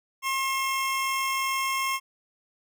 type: tone pair together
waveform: 25% pulse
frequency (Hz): 1071.5 / 2700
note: C6 / E7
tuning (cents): +41 / +41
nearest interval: octave + major third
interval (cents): 1600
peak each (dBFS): -22 / -31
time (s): 0.22-2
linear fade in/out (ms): 50
effects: none